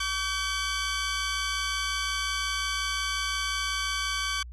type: tone pair together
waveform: 15% pulse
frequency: 1141 / 1543.2 Hz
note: C#6 / G6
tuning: +50 / -28 cents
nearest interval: perfect fourth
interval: 522 cents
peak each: -24 dBFS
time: 0-4.43 s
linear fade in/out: 5 ms
effects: added 60 Hz sine -39 dBFS peak until 4.52 s + resampled to 24000 Hz